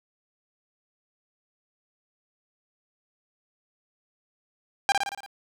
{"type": "tone with echo", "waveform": "sawtooth", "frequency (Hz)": 798, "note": "G5", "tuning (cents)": 31, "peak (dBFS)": -13, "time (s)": [4.89, 4.92], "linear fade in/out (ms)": 0, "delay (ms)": 57, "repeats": 6, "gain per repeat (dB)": -4, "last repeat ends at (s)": 5.262, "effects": ["low-pass 8000 Hz 12 dB/octave", "9-bit"]}